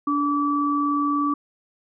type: tone pair together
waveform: sine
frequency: 290 / 1153.3 Hz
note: D4 / D6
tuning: -22 / -32 cents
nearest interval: 2 octaves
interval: 2390 cents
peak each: -22 dBFS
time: 0.07-1.34 s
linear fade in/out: 5 ms
effects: none